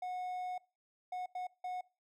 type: tone bursts at uneven times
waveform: triangle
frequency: 730 Hz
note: F#5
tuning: 24 cents flat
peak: -35 dBFS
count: 4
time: 0.02-0.58 / 1.12-1.26 / 1.35-1.47 / 1.64-1.81 s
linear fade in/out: 5 ms
effects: noise-tail reverb RT60 0.3 s tail -22 dB re dry